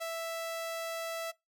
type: tone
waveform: sawtooth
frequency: 660 Hz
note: E5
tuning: 2 cents sharp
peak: -31 dBFS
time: 0-1.32 s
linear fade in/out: 20 ms
effects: noise-tail reverb RT60 0.2 s tail -23 dB re dry

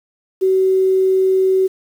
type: tone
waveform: sine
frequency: 378.5 Hz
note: F#4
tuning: 39 cents sharp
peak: -11 dBFS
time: 0.41-1.68 s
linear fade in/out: 20 ms
effects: 7-bit

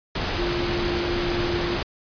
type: tone in noise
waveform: sine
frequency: 349.2 Hz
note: F4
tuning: in tune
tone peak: -25 dBFS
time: 0.38-1.77 s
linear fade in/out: 5 ms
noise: pink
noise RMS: -26 dBFS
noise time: 0.15-1.83 s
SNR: -2 dB
effects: resampled to 11025 Hz

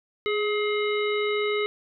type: harmonic tone with a mistuned harmonic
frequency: 423.3 Hz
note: G#4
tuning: 33 cents sharp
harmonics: 1 / 3 / 5 / 7 / 9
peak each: -24 / -33 / -30 / -37 / -37 dBFS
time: 0.26-1.66 s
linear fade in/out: 0 ms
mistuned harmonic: 1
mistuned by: -24 cents
effects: none

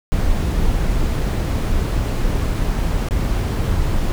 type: noise with dropouts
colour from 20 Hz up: brown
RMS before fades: -18 dBFS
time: 0.12-4.12 s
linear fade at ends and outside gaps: 0 ms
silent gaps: 3.086-3.109 s
effects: none

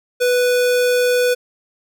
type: tone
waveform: square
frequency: 493.9 Hz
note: B4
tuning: in tune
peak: -14 dBFS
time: 0.2-1.35 s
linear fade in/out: 20 ms
effects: none

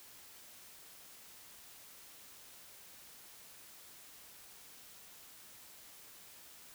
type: silence
effects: white hiss -56 dBFS RMS until 6.74 s

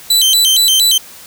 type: tone with vibrato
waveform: sawtooth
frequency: 3520 Hz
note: A7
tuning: in tune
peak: -5 dBFS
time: 0.1-0.98 s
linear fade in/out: 5 ms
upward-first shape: square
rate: 4.3 Hz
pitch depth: 210 cents each way
effects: white hiss -36 dBFS RMS until 1.26 s

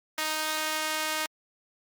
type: tone with high-pass filter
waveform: sawtooth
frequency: 311.1 Hz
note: D#4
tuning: in tune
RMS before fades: -30 dBFS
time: 0.18-1.26 s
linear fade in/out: 2 ms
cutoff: 1100 Hz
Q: 0.61
effects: Opus 24 kbps

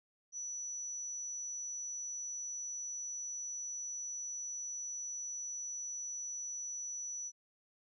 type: tone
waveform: sine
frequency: 5920 Hz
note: F#8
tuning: in tune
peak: -39 dBFS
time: 0.32-7.32 s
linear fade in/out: 50 ms
effects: none

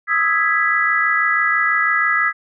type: chord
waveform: sine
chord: E major seventh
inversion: third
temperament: equal with one note detuned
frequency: 1252.4 / 1318.5 / 1661.2 / 1975.5 Hz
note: D#6 / E6 / G#6 / B6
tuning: +11 / 0 / 0 / 0 cents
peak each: -21 / -22 / -19 / -18 dBFS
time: 0.07-2.33 s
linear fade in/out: 50 ms
effects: none

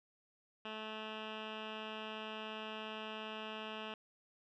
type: tone with low-pass filter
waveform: 10% pulse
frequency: 217.2 Hz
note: A3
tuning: 22 cents flat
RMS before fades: -45 dBFS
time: 0.65-3.94 s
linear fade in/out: 2 ms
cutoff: 2700 Hz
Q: 4.6
effects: none

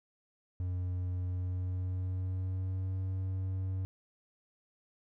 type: tone with pitch glide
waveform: triangle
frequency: 90.6 to 94.23 Hz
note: F#2 to F#2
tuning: -36 to +32 cents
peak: -30 dBFS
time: 0.6-3.85 s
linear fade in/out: 0 ms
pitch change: +68 cents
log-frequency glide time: 1.25-2.98 s
effects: none

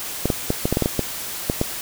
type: clicks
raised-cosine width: 2 ms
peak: -5 dBFS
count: 11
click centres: 0.256 / 0.302 / 0.504 / 0.655 / 0.726 / 0.771 / 0.823 / 0.859 / 0.993 / 1.499 / 1.614 s
effects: white hiss -30 dBFS RMS until 1.81 s

